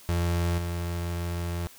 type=tone with level steps; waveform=35% pulse; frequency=86.1 Hz; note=F2; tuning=24 cents flat; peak=-22 / -27 dBFS; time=0.09-1.67 s; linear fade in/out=0 ms; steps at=0.58 s; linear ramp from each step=2 ms; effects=white hiss -51 dBFS RMS until 1.78 s